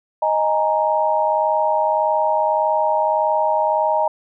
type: chord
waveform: sine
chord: D# suspended fourth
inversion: none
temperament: equal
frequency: 622.3 / 830.6 / 932.3 Hz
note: D#5 / G#5 / A#5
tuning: 0 / 0 / 0 cents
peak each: -19 / -21 / -19 dBFS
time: 0.22-4.08 s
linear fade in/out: 5 ms
effects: none